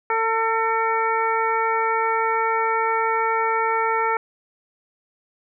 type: harmonic tone with a mistuned harmonic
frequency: 449.4 Hz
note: A4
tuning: 37 cents sharp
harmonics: 1 / 2 / 3 / 4 / 5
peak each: -25 / -22 / -24 / -30 / -29 dBFS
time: 0.1-4.17 s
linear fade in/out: 2 ms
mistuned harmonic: 4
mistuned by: +18 cents
effects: none